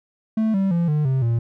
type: tone with pitch steps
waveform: triangle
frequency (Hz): 220 / 193.75 / 170.63 / 150.26 / 132.33 / 116.54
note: A3 / G3 / F3 / D3 / C3 / A#2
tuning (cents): 0 / -20 / -40 / +40 / +20 / 0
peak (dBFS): -15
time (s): 0.37-1.39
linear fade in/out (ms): 5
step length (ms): 170
effects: none